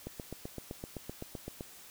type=click train; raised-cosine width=2 ms; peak=-26 dBFS; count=13; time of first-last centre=0.07-1.608 s; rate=7.8 Hz; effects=white hiss -53 dBFS RMS until 1.9 s